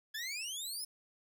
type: exponential sweep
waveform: 20% pulse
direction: up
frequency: 1681 to 5340 Hz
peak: -33 dBFS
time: 0.14-0.85 s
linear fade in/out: 10 ms
effects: none